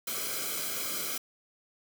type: noise with comb filter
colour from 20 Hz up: white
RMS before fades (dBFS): -34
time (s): 0.07-1.18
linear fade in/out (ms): 5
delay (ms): 1.1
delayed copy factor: -0.8
effects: none